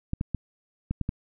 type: clicks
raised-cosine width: 5 ms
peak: -15 dBFS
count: 6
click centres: 0.134 / 0.211 / 0.347 / 0.91 / 1.013 / 1.091 s
effects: none